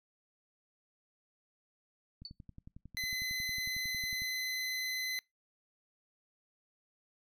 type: click train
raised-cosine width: 5 ms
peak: -37 dBFS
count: 23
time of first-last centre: 2.22-4.22 s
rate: 11 Hz
type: tone with exponential decay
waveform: sine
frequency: 4489 Hz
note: C#8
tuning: 21 cents sharp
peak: -37 dBFS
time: 2.25-2.33 s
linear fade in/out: 2 ms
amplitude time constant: 16 ms
type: tone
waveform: 25% pulse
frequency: 2032 Hz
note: B6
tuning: 49 cents sharp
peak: -31 dBFS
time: 2.97-5.19 s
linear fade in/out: 0 ms
effects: noise-tail reverb RT60 0.2 s tail -25 dB re dry